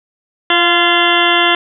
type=harmonic tone with a mistuned harmonic; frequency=344.7 Hz; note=F4; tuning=23 cents flat; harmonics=1 / 2 / 3 / 4 / 5 / 6 / 8 / 9 / 10; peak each=-18 / -18 / -18 / -18 / -18 / -18 / -18 / -18 / -18 dBFS; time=0.5-1.55 s; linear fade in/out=2 ms; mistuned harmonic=2; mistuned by=+26 cents; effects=none